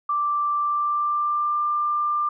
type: tone with pitch glide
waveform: sine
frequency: 1174.7 to 1191.1 Hz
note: D6 to D6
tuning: 0 to +24 cents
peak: -20 dBFS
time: 0.09-2.29 s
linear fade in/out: 5 ms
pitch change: +24 cents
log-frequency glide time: 0.57-1.62 s
effects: none